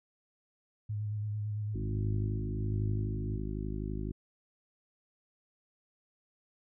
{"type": "tone with vibrato", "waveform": "sine", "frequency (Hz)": 105.2, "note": "G#2", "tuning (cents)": 23, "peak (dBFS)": -32, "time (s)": [0.89, 3.37], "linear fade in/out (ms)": 10, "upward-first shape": "square", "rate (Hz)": 8.9, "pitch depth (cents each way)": 22}
{"type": "harmonic tone", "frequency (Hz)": 51.91, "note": "G#1", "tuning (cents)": 0, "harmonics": [1, 2, 3, 4, 5, 6, 7], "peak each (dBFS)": [-37, -40, -42, -43, -44, -45, -45], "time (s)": [1.74, 4.12], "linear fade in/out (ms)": 10}
{"effects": []}